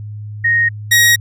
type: tone pair in turn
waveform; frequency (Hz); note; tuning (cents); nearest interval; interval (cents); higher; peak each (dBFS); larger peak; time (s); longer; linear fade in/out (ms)
sine / sawtooth; 1864.7 / 1890.7; A#6 / A#6; 0 / +24; unison; 24; second; -10 / -4; second; 0.44-0.69 / 0.91-1.16; neither; 10
effects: added 105 Hz sine -25 dBFS peak until 1.2 s